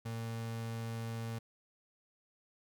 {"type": "tone", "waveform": "35% pulse", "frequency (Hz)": 114.3, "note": "A#2", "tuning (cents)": -34, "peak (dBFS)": -36, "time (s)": [0.05, 1.39], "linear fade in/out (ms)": 10, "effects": []}